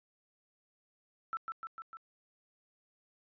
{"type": "tone with echo", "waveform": "sine", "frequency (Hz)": 1329, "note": "E6", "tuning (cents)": 14, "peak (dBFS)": -33, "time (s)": [1.33, 1.37], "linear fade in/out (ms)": 0, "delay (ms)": 150, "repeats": 4, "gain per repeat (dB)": -3, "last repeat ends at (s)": 1.97, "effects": ["resampled to 11025 Hz"]}